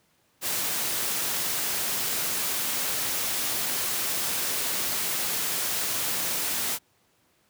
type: noise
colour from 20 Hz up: white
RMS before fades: -28 dBFS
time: 0.41-6.79 s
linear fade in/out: 50 ms
effects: pink hiss -66 dBFS RMS until 7.49 s + high-pass 100 Hz 12 dB/octave